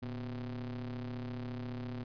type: ring-modulated tone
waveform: square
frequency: 65.41 Hz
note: C2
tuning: in tune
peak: -36 dBFS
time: 0.02-2.04 s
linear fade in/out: 10 ms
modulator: 179 Hz
effects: resampled to 11025 Hz